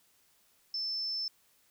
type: tone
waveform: sine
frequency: 5290 Hz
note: E8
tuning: 5 cents sharp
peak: -32 dBFS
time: 0.74-1.28 s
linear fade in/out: 2 ms
effects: white hiss -68 dBFS RMS until 1.7 s